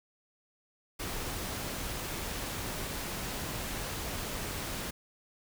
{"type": "noise", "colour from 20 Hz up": "pink", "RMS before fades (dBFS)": -37, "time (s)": [0.99, 4.91], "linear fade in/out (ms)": 10, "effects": []}